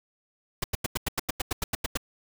pink noise bursts, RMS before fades -27 dBFS, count 13, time 0.62-1.973 s, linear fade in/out 5 ms, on 21 ms, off 90 ms, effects none

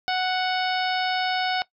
harmonic tone, 740 Hz, F#5, in tune, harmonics 1 / 2 / 3 / 4 / 5 / 6 / 7, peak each -24 / -29 / -32 / -33 / -33 / -35 / -35 dBFS, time 0.08-1.62 s, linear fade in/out 0 ms, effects noise-tail reverb RT60 0.1 s tail -19 dB re dry

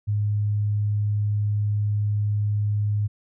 sine tone, 104.1 Hz, G#2, 5 cents sharp, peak -20 dBFS, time 0.07-3.08 s, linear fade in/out 20 ms, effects none

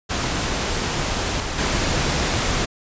pink noise with level steps, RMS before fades -23 / -26 / -21 dBFS, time 0.09-2.66 s, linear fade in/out 20 ms, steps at 1.4 / 1.58 s, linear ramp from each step 2 ms, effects resampled to 16000 Hz

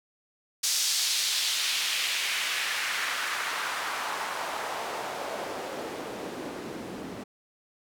white noise with band-pass filter sweep, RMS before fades -31 dBFS, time 0.63-7.24 s, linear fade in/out 10 ms, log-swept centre 5500 to 230 Hz, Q 1.4, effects none

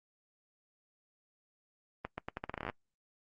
accelerating click train, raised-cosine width 0.5 ms, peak -22 dBFS, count 15, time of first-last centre 2.05-2.698 s, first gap 130 ms, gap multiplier 0.81, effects noise-tail reverb RT60 0.1 s tail -23 dB re dry + Opus 32 kbps

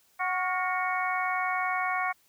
harmonic tone with a mistuned harmonic, 369.7 Hz, F#4, 1 cent flat, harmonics 2 / 3 / 4 / 5 / 6, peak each -31 / -31 / -35 / -35 / -33 dBFS, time 0.19-2.13 s, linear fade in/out 20 ms, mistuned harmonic 4, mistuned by -62 cents, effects white hiss -65 dBFS RMS until 2.28 s

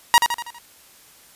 sawtooth tone with echo, 950 Hz, A#5, 33 cents sharp, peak -5 dBFS, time 0.14-0.18 s, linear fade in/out 0 ms, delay 81 ms, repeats 5, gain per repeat -6 dB, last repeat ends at 0.585 s, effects white hiss -50 dBFS RMS until 1.35 s + resampled to 32000 Hz

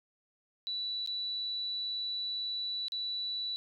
sine tone with dropouts, 3951 Hz, B7, in tune, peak -33 dBFS, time 0.67-3.56 s, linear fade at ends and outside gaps 0 ms, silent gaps 1.062-1.074 / 2.883-2.921 s, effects none

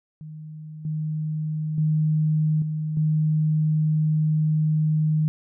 sine tone with level steps, 154.8 Hz, D#3, 9 cents flat, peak -35 / -24 / -18 / -24 / -18 dBFS, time 0.21-5.28 s, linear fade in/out 0 ms, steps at 0.85 / 1.78 / 2.62 / 2.97 s, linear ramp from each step 2 ms, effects none

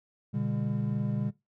triangle tone cluster, 121.1 / 144.6 / 201.2 Hz, B2 / D3 / G3, -34 / -27 / +45 cents, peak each -30 dBFS, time 0.33-1.31 s, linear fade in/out 20 ms, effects noise-tail reverb RT60 0.2 s tail -19 dB re dry

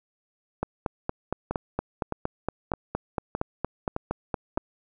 two click trains, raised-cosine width 1 ms, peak -12 / -14 dBFS, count 18 / 6, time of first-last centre 0.63-4.574 / 1.51-4.577 s, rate 4.31 / 1.63 Hz, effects none

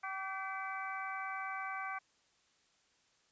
harmonic tone with a mistuned harmonic, 384.4 Hz, G4, 34 cents flat, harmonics 2 / 3 / 4 / 5 / 6, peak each -44 / -42 / -44 / -48 / -47 dBFS, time 0.03-1.99 s, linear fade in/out 10 ms, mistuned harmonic 5, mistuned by +80 cents, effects white hiss -72 dBFS RMS until 3.31 s + resampled to 16000 Hz

